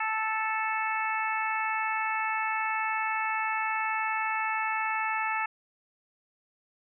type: harmonic tone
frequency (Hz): 439.1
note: A4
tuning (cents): -4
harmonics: 2 / 3 / 4 / 5 / 6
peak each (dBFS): -31 / -33 / -34 / -35 / -36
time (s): 0-5.46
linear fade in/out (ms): 5
effects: none